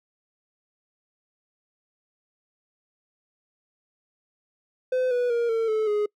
triangle tone with pitch steps, 510 / 490.1 / 470.9 / 452.5 / 434.8 / 417.9 Hz, C5 / B4 / A#4 / A4 / A4 / G#4, -44 / -13 / +18 / +48 / -21 / +11 cents, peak -19 dBFS, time 4.92-6.06 s, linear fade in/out 5 ms, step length 190 ms, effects noise-tail reverb RT60 0.1 s tail -26 dB re dry

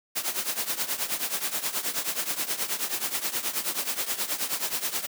white noise with tremolo, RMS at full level -26 dBFS, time 0.15-5.07 s, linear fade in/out 20 ms, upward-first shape triangle, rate 9.4 Hz, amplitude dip 85%, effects high-pass 200 Hz 12 dB/octave

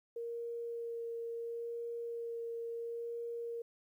sine tone with vibrato, 466.2 Hz, A#4, in tune, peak -38 dBFS, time 0.16-3.62 s, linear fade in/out 5 ms, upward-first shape sine, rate 0.73 Hz, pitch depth 10 cents each way, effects 12-bit

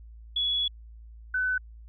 sine tone pair in turn, 3383 / 1507 Hz, G#7 / F#6, +31 / +31 cents, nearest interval octave + major second, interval 1400 cents, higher first, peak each -24 dBFS, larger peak neither, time 0.36-0.68 / 1.34-1.58 s, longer first, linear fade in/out 5 ms, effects added 56 Hz sine -44 dBFS peak until 1.88 s

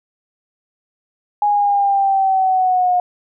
sine linear sweep, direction down, 830.6 to 717 Hz, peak -12 dBFS, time 1.42-3 s, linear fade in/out 2 ms, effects none

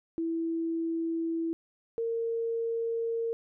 sine tone pair in turn, 329.6 / 459.3 Hz, E4 / A#4, 0 / -26 cents, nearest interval tritone, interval 574 cents, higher second, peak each -28 dBFS, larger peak neither, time 0.18-1.53 / 1.98-3.33 s, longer neither, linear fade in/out 0 ms, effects none

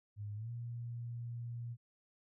sine tone with pitch glide, 103.83 to 118.58 Hz, G#2 to A#2, 0 to +30 cents, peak -40 dBFS, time 0.16-1.77 s, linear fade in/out 50 ms, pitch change +230 cents, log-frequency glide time 0.35-0.5 s, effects none

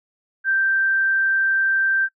sine tone, 1568 Hz, G6, in tune, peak -16 dBFS, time 0.44-2.09 s, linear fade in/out 50 ms, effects noise-tail reverb RT60 0.1 s tail -22 dB re dry

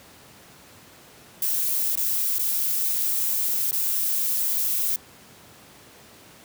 violet noise with dropouts, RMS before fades -24 dBFS, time 1.42-4.96 s, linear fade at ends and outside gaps 2 ms, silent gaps 1.955-1.973 / 2.384-2.393 / 3.711-3.728 s, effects pink hiss -49 dBFS RMS until 6.44 s + high-pass 100 Hz 12 dB/octave

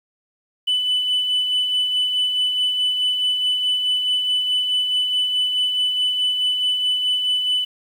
sine tone with tremolo, 2994 Hz, F#7, 20 cents sharp, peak -14 dBFS, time 0.67-7.65 s, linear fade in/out 10 ms, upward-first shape sine, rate 4.7 Hz, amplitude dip 45%, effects tanh soft clip ceiling -14 dBFS + 8-bit

